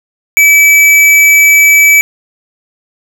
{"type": "tone", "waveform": "square", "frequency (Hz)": 2300, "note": "D7", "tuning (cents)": -37, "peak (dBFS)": -3, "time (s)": [0.37, 2.01], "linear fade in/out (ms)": 0, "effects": ["7-bit"]}